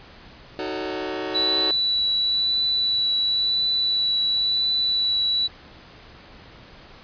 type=chord; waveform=sawtooth; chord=D# half-diminished seventh; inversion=none; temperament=just; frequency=311.1 / 373.4 / 448 / 560 Hz; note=D#4 / F#4 / A4 / C#5; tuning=0 / +16 / +31 / +18 cents; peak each=-28 / -26 / -30 / -30 dBFS; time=0.59-1.71 s; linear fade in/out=0 ms
type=tone with vibrato; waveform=sine; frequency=3951 Hz; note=B7; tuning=in tune; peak=-19 dBFS; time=1.34-5.48 s; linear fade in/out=20 ms; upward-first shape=triangle; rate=0.96 Hz; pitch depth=12 cents each way
effects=pink hiss -46 dBFS RMS until 7.03 s + resampled to 11025 Hz